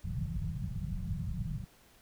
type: low-pass noise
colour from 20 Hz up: white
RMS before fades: -36 dBFS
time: 0.04-1.65 s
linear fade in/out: 10 ms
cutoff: 190 Hz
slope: 96 dB/octave
effects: pink hiss -62 dBFS RMS until 2.01 s